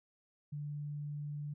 sine tone, 146.83 Hz, D3, in tune, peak -38 dBFS, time 0.52-1.54 s, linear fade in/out 10 ms, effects none

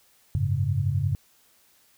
sine chord, F# suspended second, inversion none, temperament equal, 92.5 / 103.83 / 138.59 Hz, F#2 / G#2 / C#3, 0 / 0 / 0 cents, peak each -27 / -26 / -26 dBFS, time 0.35-1.15 s, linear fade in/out 0 ms, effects white hiss -61 dBFS RMS until 1.97 s

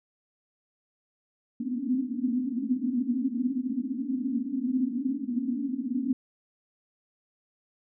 pink band-pass noise, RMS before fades -29 dBFS, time 1.6-6.13 s, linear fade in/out 2 ms, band 240 to 270 Hz, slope 96 dB/octave, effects none

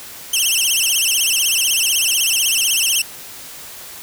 15% pulse tone with vibrato, 2914 Hz, F#7, 27 cents flat, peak -7 dBFS, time 0.33-3.02 s, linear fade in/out 5 ms, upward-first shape sine, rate 16 Hz, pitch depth 180 cents each way, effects white hiss -35 dBFS RMS until 4.02 s

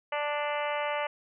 harmonic tone, 293.9 Hz, D4, 1 cent sharp, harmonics 2 / 3 / 4 / 5 / 6 / 7 / 8 / 9 / 10, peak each -32 / -34 / -37 / -41 / -42 / -38 / -42 / -43 / -43 dBFS, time 0.12-1.07 s, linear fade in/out 5 ms, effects none

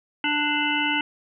harmonic tone, 295.7 Hz, D4, 12 cents sharp, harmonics 1 / 3 / 5 / 7 / 9 / 10, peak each -28 / -28 / -28 / -28 / -28 / -28 dBFS, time 0.24-1.01 s, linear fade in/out 2 ms, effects none

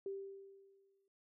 sine tone with exponential decay, 392 Hz, G4, in tune, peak -38 dBFS, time 0.06-1.08 s, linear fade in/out 2 ms, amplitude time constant 220 ms, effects none

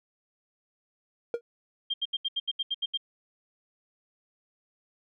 triangle tone with exponential decay, 471.2 Hz, A#4, 19 cents sharp, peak -20 dBFS, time 1.34-1.41 s, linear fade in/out 1 ms, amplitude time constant 15 ms
sine tone bursts, 3192 Hz, G7, 31 cents sharp, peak -26 dBFS, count 10, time 1.9-2.975 s, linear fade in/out 10 ms, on 40 ms, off 75 ms
effects none

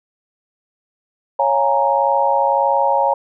sine chord, Bb minor seventh, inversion first, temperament equal, 554.4 / 698.5 / 830.6 / 932.3 Hz, Db5 / F5 / Ab5 / Bb5, 0 / 0 / 0 / 0 cents, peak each -18 / -23 / -18 / -17 dBFS, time 1.39-3.14 s, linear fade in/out 5 ms, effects none

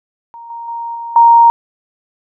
sine tone with level steps, 932.3 Hz, A#5, in tune, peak -30 / -24 / -20 / -22 / -3 dBFS, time 0.34-1.5 s, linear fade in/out 0 ms, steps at 0.5 / 0.68 / 0.95 / 1.16 s, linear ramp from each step 2 ms, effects none

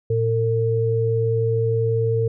sine tone pair together, 113.77 / 453.1 Hz, A#2 / A#4, -42 / -49 cents, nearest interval 2 octaves, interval 2393 cents, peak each -20 dBFS, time 0.1-2.28 s, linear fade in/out 5 ms, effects none

